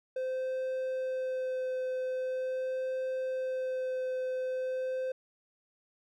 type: tone with vibrato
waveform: triangle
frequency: 516 Hz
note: C5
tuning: 24 cents flat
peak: -29 dBFS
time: 0.16-5.12 s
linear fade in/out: 5 ms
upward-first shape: sine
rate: 0.43 Hz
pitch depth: 10 cents each way
effects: none